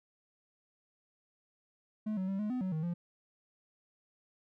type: tone with pitch steps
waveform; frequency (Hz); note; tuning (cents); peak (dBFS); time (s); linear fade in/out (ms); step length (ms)
triangle; 214.6 / 187.7 / 194.1 / 210.9 / 252.2 / 186.9 / 157.3 / 172.9; A3 / F#3 / G3 / G#3 / B3 / F#3 / D#3 / F3; -43 / +25 / -17 / +27 / +36 / +18 / +19 / -17; -30; 2.06-2.94; 10; 110
effects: none